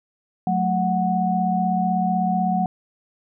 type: tone cluster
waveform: sine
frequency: 183.2 / 219.2 / 738 Hz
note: F#3 / A3 / F#5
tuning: -17 / -6 / -5 cents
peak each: -22 / -26 / -21 dBFS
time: 0.47-2.66 s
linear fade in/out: 2 ms
effects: none